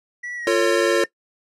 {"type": "tone with pitch glide", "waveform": "triangle", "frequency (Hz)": [1949, 1808], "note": ["B6", "A6"], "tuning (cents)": [-23, 47], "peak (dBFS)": -27, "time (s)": [0.23, 1.06], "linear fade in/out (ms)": 10, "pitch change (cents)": -130, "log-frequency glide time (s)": [0.36, 0.56]}
{"type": "chord", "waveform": "square", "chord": "F augmented", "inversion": "none", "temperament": "equal with one note detuned", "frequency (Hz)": [349.2, 451.6, 554.4], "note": ["F4", "A4", "C#5"], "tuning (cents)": [0, 45, 0], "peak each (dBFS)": -21, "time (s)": [0.47, 1.04], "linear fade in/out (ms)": 2}
{"effects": ["noise-tail reverb RT60 0.1 s tail -21 dB re dry", "low-pass 9000 Hz 12 dB/octave"]}